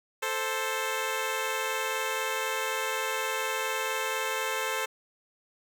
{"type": "tone pair together", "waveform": "10% pulse", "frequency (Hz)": [440, 524.1], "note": ["A4", "C5"], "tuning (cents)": [0, 3], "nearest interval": "minor third", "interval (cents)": 303, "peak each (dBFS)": -23, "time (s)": [0.22, 4.86], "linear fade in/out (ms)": 10, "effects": []}